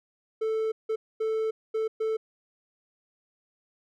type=tone bursts at uneven times; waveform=triangle; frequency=440.7 Hz; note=A4; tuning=3 cents sharp; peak=-23 dBFS; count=5; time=0.41-0.72 / 0.89-0.96 / 1.2-1.51 / 1.74-1.88 / 2-2.17 s; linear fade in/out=10 ms; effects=none